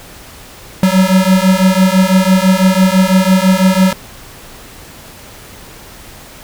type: beating tone pair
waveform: square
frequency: 185 / 191 Hz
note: F#3 / G3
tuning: 0 / -45 cents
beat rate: 6 Hz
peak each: -11 dBFS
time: 0.83-3.93 s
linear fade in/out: 2 ms
effects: pink hiss -35 dBFS RMS until 6.43 s